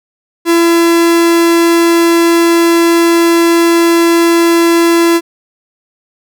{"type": "tone", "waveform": "45% pulse", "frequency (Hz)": 337.3, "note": "E4", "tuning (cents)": 40, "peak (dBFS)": -6, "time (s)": [0.45, 5.21], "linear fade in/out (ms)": 50, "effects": []}